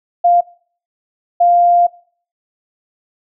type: tone pair in turn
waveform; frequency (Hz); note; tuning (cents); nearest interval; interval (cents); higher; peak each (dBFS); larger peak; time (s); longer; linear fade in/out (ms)
sine; 698.5 / 698.5; F5 / F5; 0 / 0; unison; 0; neither; -7; neither; 0.24-0.41 / 1.4-1.87; second; 10
effects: noise-tail reverb RT60 0.5 s tail -22 dB re dry